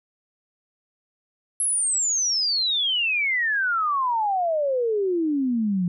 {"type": "exponential sweep", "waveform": "sine", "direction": "down", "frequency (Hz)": [11130, 171.5], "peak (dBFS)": -20, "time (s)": [1.6, 5.88], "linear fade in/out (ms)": 2, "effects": []}